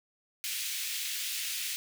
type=high-pass noise; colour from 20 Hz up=pink; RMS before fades=-35 dBFS; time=0.44-1.76 s; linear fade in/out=0 ms; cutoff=2300 Hz; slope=24 dB/octave; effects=none